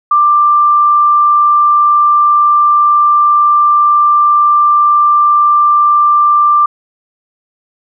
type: tone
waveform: sine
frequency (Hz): 1183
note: D6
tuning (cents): +12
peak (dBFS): -5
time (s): 0.11-6.66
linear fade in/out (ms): 5
effects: none